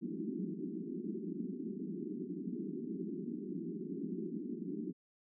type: band-pass noise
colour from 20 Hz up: pink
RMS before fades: -41 dBFS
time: 0.01-4.93 s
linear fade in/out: 20 ms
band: 170 to 390 Hz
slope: 96 dB/octave
effects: none